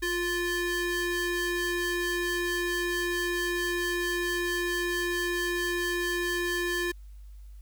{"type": "ring-modulated tone", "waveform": "45% pulse", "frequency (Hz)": 698.5, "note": "F5", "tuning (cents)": 0, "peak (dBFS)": -24, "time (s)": [0.02, 6.92], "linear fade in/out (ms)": 10, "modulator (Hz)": 1050, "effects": ["added 50 Hz sine -43 dBFS peak until 7.61 s", "white hiss -68 dBFS RMS until 7.61 s"]}